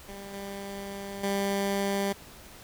15% pulse tone with level steps, 198.4 Hz, G3, 21 cents sharp, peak -34 / -30 / -20 dBFS, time 0.08-2.13 s, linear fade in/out 10 ms, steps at 0.33 / 1.23 s, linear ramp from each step 10 ms, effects pink hiss -49 dBFS RMS until 2.63 s

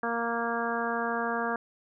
harmonic tone, 233.1 Hz, A#3, in tune, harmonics 1 / 2 / 3 / 4 / 5 / 6 / 7, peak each -35 / -34 / -34 / -36 / -35 / -37 / -35 dBFS, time 0.03-1.56 s, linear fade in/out 2 ms, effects none

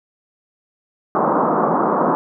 white band-pass noise, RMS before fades -17 dBFS, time 1.15-2.15 s, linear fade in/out 0 ms, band 160 to 1200 Hz, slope 48 dB/octave, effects none

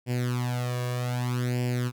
sawtooth tone with flanger, 123.47 Hz, B2, in tune, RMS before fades -28 dBFS, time 0.06-1.92 s, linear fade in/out 50 ms, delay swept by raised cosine 0.39 to 1.79 ms, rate 0.64 Hz, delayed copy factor +0.8, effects none

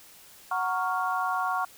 sine chord, Gb major seventh, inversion none, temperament equal, 740 / 932.3 / 1108.7 / 1396.9 Hz, Gb5 / Bb5 / Db6 / F6, 0 / 0 / 0 / 0 cents, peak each -30 / -34 / -29 / -32 dBFS, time 0.51-1.65 s, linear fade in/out 5 ms, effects white hiss -52 dBFS RMS until 1.77 s

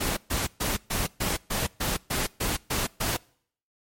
pink noise bursts, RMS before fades -27 dBFS, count 11, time 0-3.17 s, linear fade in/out 10 ms, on 170 ms, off 130 ms, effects noise-tail reverb RT60 0.6 s tail -25 dB re dry + MP3 64 kbps

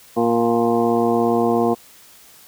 harmonic tone with a mistuned harmonic, 117.1 Hz, A#2, 8 cents sharp, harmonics 1 / 2 / 3 / 4 / 6 / 7 / 8 / 9, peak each -32 / -20 / -21 / -20 / -22 / -29 / -31 / -28 dBFS, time 0.16-1.75 s, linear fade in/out 20 ms, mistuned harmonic 8, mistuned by -56 cents, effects white hiss -47 dBFS RMS until 2.47 s

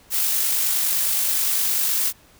blue noise with amplitude modulation, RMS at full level -20 dBFS, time 0.1-2.13 s, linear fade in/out 50 ms, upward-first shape sine, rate 49.7 Hz, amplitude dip 25%, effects pink hiss -53 dBFS RMS until 2.39 s

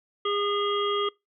harmonic tone, 408.1 Hz, G#4, 30 cents flat, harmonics 1 / 3 / 5 / 7 / 8, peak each -27 / -28 / -39 / -40 / -32 dBFS, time 0.25-1.09 s, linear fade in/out 5 ms, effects noise-tail reverb RT60 0.2 s tail -23 dB re dry

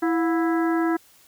harmonic tone with a mistuned harmonic, 330 Hz, E4, 2 cents sharp, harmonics 1 / 2 / 3 / 4 / 5 / 6, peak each -20 / -30 / -32 / -32 / -33 / -40 dBFS, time 0.02-0.97 s, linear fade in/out 10 ms, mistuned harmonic 2, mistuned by +140 cents, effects white hiss -55 dBFS RMS until 1.27 s

